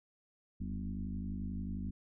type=tone with frequency modulation; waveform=sine; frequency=131.8 Hz; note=C3; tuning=13 cents sharp; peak=-36 dBFS; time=0.6-1.91 s; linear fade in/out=10 ms; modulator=51.3 Hz; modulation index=2.3; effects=none